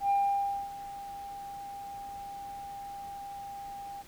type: tone with ADSR envelope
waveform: sine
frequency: 799 Hz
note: G5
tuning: 33 cents sharp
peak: -21 dBFS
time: 0-4.03 s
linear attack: 100 ms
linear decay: 590 ms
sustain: -18 dB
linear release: 23 ms
effects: tanh soft clip ceiling -21 dBFS + pink hiss -54 dBFS RMS until 4.07 s